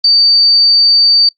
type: tone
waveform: sine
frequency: 4606 Hz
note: D8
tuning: 34 cents flat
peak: -5 dBFS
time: 0.04-1.29 s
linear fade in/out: 5 ms
effects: noise-tail reverb RT60 0.1 s tail -22 dB re dry + Opus 24 kbps